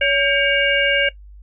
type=harmonic tone with a mistuned harmonic; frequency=564 Hz; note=C#5; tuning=30 cents sharp; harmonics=1 / 3 / 4 / 5; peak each=-20 / -20 / -20 / -20 dBFS; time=0.01-1.09 s; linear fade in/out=5 ms; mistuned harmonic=3; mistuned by=-96 cents; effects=noise-tail reverb RT60 0.1 s tail -17 dB re dry + added 50 Hz sine -38 dBFS peak until 1.42 s

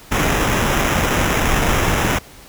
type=noise with sample-and-hold; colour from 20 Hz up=pink; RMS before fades=-17 dBFS; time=0.11-2.19 s; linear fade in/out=10 ms; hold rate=4410 Hz; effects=pink hiss -42 dBFS RMS until 2.48 s

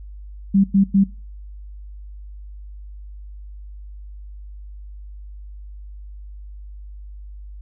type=tone bursts; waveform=sine; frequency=196 Hz; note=G3; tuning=in tune; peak=-11 dBFS; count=3; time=0.54-1.04 s; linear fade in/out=10 ms; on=100 ms; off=100 ms; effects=noise-tail reverb RT60 0.3 s tail -20 dB re dry + added 50 Hz sine -34 dBFS peak until 7.61 s

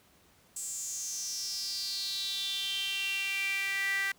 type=tone with high-pass filter sweep; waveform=sawtooth; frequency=392 Hz; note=G4; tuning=in tune; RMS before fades=-34 dBFS; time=0.56-4.12 s; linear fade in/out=5 ms; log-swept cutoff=7800 to 1800 Hz; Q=7.1; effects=pink hiss -63 dBFS RMS until 4.18 s + high-pass 60 Hz 12 dB/octave

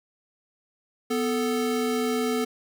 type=tone pair together; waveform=square; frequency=248.1 / 439.4 Hz; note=B3 / A4; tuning=+8 / -2 cents; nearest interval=minor seventh; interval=990 cents; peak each=-27 dBFS; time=1.1-2.45 s; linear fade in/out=10 ms; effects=none

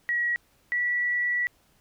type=tone pair in turn; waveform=sine; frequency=1915 / 1948.5 Hz; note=A#6 / B6; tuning=+46 / -24 cents; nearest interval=unison; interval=30 cents; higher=second; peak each=-23 dBFS; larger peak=neither; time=0.09-0.36 / 0.72-1.47 s; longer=second; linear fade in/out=0 ms; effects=pink hiss -64 dBFS RMS until 1.8 s

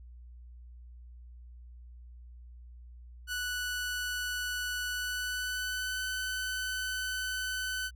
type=tone with pitch glide; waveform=sawtooth; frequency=1480 to 1510.2 Hz; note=F#6 to F#6; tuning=0 to +35 cents; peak=-29 dBFS; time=3.27-7.91 s; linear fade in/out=50 ms; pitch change=+35 cents; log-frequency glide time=4.89-6.05 s; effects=added 60 Hz sine -47 dBFS peak until 7.95 s

